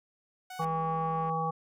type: tone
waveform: sawtooth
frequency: 741 Hz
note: F#5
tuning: 2 cents sharp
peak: -37 dBFS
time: 0.5-0.65 s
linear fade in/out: 5 ms
type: harmonic tone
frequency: 161.8 Hz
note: E3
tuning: 32 cents flat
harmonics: 1 / 3 / 5 / 7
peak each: -34 / -37 / -32 / -33 dBFS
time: 0.59-1.51 s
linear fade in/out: 10 ms
type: click train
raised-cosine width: 0.5 ms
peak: -35 dBFS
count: 139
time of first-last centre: 0.62-1.296 s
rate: 204 Hz
effects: none